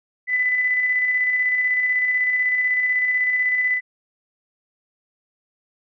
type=tone with tremolo; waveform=sine; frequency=2000 Hz; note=B6; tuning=21 cents sharp; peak=-16 dBFS; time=0.27-3.81 s; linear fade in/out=50 ms; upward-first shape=square; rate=16 Hz; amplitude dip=30%; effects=none